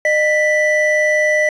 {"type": "tone pair together", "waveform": "triangle", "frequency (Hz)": [610.3, 1975], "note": ["D#5", "B6"], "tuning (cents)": [-34, 0], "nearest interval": "octave + minor sixth", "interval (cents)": 2034, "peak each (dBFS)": -13, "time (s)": [0.05, 1.49], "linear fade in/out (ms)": 2, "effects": ["resampled to 22050 Hz", "8-bit"]}